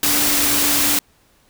sine tone in noise, 290 Hz, D4, 22 cents flat, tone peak -26 dBFS, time 0.03-0.99 s, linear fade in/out 2 ms, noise white, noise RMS -17 dBFS, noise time 0.03-0.99 s, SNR -12 dB, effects pink hiss -57 dBFS RMS until 1.49 s

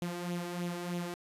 sawtooth tone with flanger, 175.1 Hz, F3, 5 cents sharp, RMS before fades -37 dBFS, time 0.02-1.14 s, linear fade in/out 0 ms, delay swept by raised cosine 0.29 to 2.69 ms, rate 3.2 Hz, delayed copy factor +0.55, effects resampled to 32000 Hz

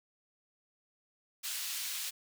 pink high-pass noise, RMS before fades -38 dBFS, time 1.43-2.11 s, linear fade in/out 20 ms, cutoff 2900 Hz, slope 12 dB/octave, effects none

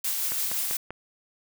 blue noise with tremolo, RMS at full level -27 dBFS, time 0.04-0.77 s, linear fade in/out 5 ms, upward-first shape triangle, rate 5.9 Hz, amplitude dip 30%
click train, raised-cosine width 0.5 ms, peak -20 dBFS, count 4, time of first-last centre 0.32-0.906 s, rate 5.12 Hz
effects none

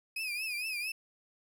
35% pulse tone with vibrato, 2500 Hz, D#7, 8 cents sharp, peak -32 dBFS, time 0.16-0.92 s, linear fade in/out 5 ms, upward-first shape triangle, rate 4.4 Hz, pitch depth 120 cents each way, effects none

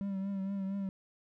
triangle tone with vibrato, 195.3 Hz, G3, 6 cents flat, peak -31 dBFS, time 0.01-0.89 s, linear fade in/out 0 ms, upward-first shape triangle, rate 4.3 Hz, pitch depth 47 cents each way, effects none

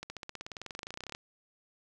accelerating click train, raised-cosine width 0.2 ms, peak -23 dBFS, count 26, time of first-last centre 0.03-1.149 s, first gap 70 ms, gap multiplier 0.96, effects none

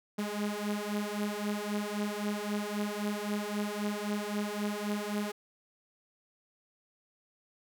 sawtooth beating tone pair, 205.7 / 209.5 Hz, G#3 / G#3, -16 / +15 cents, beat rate 3.8 Hz, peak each -31 dBFS, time 0.18-5.32 s, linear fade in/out 10 ms, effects none

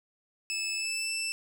20% pulse tone with pitch glide, 2615 to 2655 Hz, E7 to E7, -15 to +12 cents, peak -25 dBFS, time 0.5-1.32 s, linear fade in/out 0 ms, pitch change +27 cents, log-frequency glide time 0.73-1.11 s, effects none

